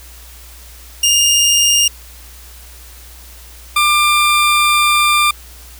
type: tone pair in turn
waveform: 20% pulse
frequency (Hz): 2823 / 1192.4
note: F7 / D6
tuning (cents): +18 / +26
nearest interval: octave + minor third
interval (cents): 1492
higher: first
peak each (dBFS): -5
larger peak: neither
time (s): 1.03-1.88 / 3.76-5.31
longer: second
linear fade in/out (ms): 5
effects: added 60 Hz sine -37 dBFS peak until 5.79 s + white hiss -40 dBFS RMS until 5.79 s